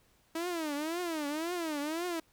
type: tone with vibrato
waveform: sawtooth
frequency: 320 Hz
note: D#4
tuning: 49 cents sharp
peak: -29 dBFS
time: 0.35-2.2 s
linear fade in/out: 5 ms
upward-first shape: triangle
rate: 1.9 Hz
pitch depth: 220 cents each way
effects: pink hiss -68 dBFS RMS until 2.32 s